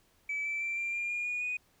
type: tone with pitch steps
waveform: sine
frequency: 2300 / 2324 / 2348 / 2373 / 2398 / 2423 / 2448 / 2474 Hz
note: D7 / D7 / D7 / D7 / D7 / D#7 / D#7 / D#7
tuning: -37 / -19 / -1 / +17 / +36 / -47 / -29 / -10 cents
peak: -30 dBFS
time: 0.29-1.57 s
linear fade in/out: 5 ms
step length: 160 ms
effects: tanh soft clip ceiling -28 dBFS + pink hiss -68 dBFS RMS until 1.8 s